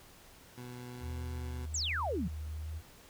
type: tone with pitch glide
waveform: 20% pulse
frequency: 123.47 to 124.4 Hz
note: B2 to B2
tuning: 0 to +13 cents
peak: -39 dBFS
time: 0.57-1.66 s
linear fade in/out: 10 ms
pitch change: +13 cents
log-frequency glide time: 0.93-1.26 s
type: tone with vibrato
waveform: sine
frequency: 78.3 Hz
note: D#2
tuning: 11 cents sharp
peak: -37 dBFS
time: 1-2.82 s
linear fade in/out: 50 ms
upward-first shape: sine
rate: 1.2 Hz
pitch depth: 40 cents each way
type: exponential sweep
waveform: sine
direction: down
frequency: 8040 to 151.6 Hz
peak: -32 dBFS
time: 1.74-2.28 s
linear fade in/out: 5 ms
effects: pink hiss -57 dBFS RMS until 3.09 s